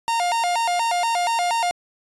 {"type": "tone with vibrato", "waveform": "45% pulse", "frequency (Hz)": 807, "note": "G#5", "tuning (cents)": -50, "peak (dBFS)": -19, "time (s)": [0.08, 1.71], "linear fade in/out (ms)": 0, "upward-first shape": "square", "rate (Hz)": 4.2, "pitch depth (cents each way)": 230, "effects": ["resampled to 24000 Hz"]}